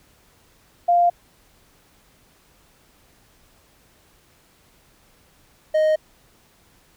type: tone pair in turn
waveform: sine / triangle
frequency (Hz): 698 / 621.8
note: F5 / D#5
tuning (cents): -1 / -1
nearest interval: major second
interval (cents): 200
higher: first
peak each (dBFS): -13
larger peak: neither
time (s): 0.88-1.1 / 5.74-5.96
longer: neither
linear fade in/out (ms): 10
effects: pink hiss -57 dBFS RMS until 6.96 s